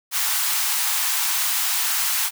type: high-pass noise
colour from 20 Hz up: white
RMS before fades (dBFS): -22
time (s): 0.11-2.31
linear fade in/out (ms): 50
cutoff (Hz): 770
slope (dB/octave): 48
effects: none